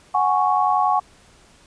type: chord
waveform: sine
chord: F# suspended second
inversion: none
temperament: equal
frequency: 740 / 830.6 / 1108.7 Hz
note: F#5 / G#5 / C#6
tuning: 0 / 0 / 0 cents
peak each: -20 dBFS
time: 0.14-1 s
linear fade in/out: 10 ms
effects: pink hiss -52 dBFS RMS until 1.66 s + resampled to 22050 Hz